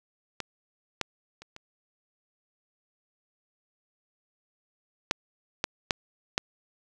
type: clicks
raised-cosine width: 0.2 ms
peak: -15 / -10 / -28 / -26 / -6 / -8 / -6 / -7 dBFS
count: 8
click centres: 0.403 / 1.013 / 1.42 / 1.564 / 5.111 / 5.641 / 5.908 / 6.379 s
effects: none